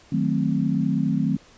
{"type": "chord", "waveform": "sine", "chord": "D# diminished seventh", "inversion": "none", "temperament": "equal", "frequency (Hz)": [155.56, 185, 220, 261.6], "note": ["D#3", "F#3", "A3", "C4"], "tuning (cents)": [0, 0, 0, 0], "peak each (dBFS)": -25, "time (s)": [0.12, 1.37], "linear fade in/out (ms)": 5, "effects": ["pink hiss -52 dBFS RMS until 1.57 s", "resampled to 16000 Hz"]}